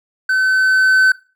triangle tone with level ramp, 1524 Hz, G6, 49 cents flat, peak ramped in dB -11 to -6 dBFS, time 0.29-1.12 s, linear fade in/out 5 ms, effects noise-tail reverb RT60 0.3 s tail -17 dB re dry

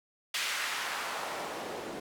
white noise with band-pass filter sweep, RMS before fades -36 dBFS, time 0.34-2 s, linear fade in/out 5 ms, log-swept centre 2500 to 320 Hz, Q 1.1, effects none

